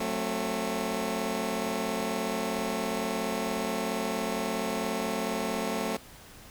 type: chord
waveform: 15% pulse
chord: F# diminished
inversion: none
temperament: just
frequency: 185 / 222 / 266.4 Hz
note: F#3 / A3 / C4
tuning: 0 / +16 / +31 cents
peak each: -29 / -25 / -29 dBFS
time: 0-5.97 s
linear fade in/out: 5 ms
effects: pink hiss -50 dBFS RMS until 6.5 s